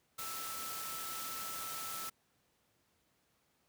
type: tone in noise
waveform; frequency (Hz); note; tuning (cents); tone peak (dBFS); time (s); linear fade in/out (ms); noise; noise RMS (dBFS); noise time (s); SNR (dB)
sine; 1318.5; E6; 0; -45; 0.18-2.1; 10; white; -43; 0.18-2.1; -5
effects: pink hiss -75 dBFS RMS until 3.68 s + high-pass 80 Hz 12 dB/octave